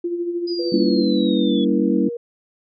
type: tone with tremolo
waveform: sine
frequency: 346.2 Hz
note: F4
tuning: 15 cents flat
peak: -19 dBFS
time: 0.04-1.02 s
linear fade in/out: 5 ms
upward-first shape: sine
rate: 13 Hz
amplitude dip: 50%
type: exponential sweep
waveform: sine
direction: down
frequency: 4978 to 3363 Hz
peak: -29 dBFS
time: 0.47-1.65 s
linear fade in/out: 10 ms
type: tone with pitch glide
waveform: sine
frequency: 493.9 to 473.8 Hz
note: B4 to A#4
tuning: 0 to +28 cents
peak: -25 dBFS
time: 0.59-2.17 s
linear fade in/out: 5 ms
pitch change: -72 cents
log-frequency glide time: 1.31-1.68 s
type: chord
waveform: sine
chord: G diminished seventh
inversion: none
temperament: equal with one note detuned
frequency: 196 / 233.1 / 282.2 / 329.6 Hz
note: G3 / Bb3 / Db4 / Fb4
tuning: 0 / 0 / +31 / 0 cents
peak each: -21 dBFS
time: 0.72-2.09 s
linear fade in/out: 5 ms
effects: none